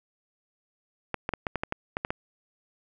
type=clicks; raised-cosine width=0.5 ms; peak=-13 dBFS; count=10; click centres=1.143 / 1.291 / 1.337 / 1.468 / 1.557 / 1.635 / 1.724 / 1.969 / 2.049 / 2.105 s; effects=none